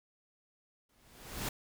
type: noise with exponential growth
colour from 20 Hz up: pink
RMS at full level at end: -34 dBFS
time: 0.89-1.49 s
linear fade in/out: 5 ms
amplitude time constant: 130 ms
effects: none